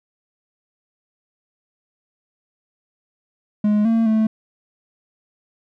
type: tone with pitch steps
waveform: triangle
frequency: 209.6 / 226.9 / 219.1 Hz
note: G#3 / A#3 / A3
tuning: +16 / -47 / -7 cents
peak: -12 dBFS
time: 3.64-4.27 s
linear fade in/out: 5 ms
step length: 210 ms
effects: none